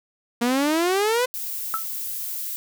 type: exponential sweep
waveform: sawtooth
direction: up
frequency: 233.1 to 513 Hz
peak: -15 dBFS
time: 0.41-1.26 s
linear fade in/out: 10 ms
type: noise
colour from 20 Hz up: violet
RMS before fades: -30 dBFS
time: 1.34-2.56 s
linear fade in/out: 0 ms
type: tone with exponential decay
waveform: sine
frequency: 1318.5 Hz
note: E6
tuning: in tune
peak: -18 dBFS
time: 1.74-1.85 s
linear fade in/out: 0 ms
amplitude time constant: 23 ms
effects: none

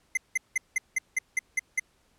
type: tone bursts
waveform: square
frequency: 2066 Hz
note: C7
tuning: 22 cents flat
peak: -23 dBFS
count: 9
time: 0.15-1.797 s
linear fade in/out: 5 ms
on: 23 ms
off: 180 ms
effects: pink hiss -67 dBFS RMS until 2.18 s + low-pass 11000 Hz 12 dB/octave

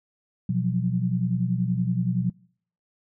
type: tone cluster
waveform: sine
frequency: 123.4 / 174.6 / 185.2 Hz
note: B2 / F3 / F#3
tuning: -1 / 0 / +2 cents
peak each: -26 dBFS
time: 0.49-2.3 s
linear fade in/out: 5 ms
effects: noise-tail reverb RT60 0.6 s tail -26 dB re dry

